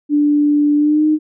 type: tone with pitch glide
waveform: sine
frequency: 293.7 to 307.4 Hz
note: D4 to D#4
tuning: 0 to -21 cents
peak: -10 dBFS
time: 0.09-1.19 s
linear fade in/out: 50 ms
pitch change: +79 cents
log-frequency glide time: 0.76-1.06 s
effects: none